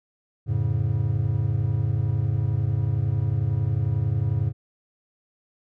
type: chord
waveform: triangle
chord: F augmented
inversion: none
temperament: equal with one note detuned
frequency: 87.31 / 107.49 / 138.59 Hz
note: F2 / A2 / C#3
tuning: 0 / -40 / 0 cents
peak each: -27 / -21 / -24 dBFS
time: 0.46-4.53 s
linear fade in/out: 50 ms
effects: none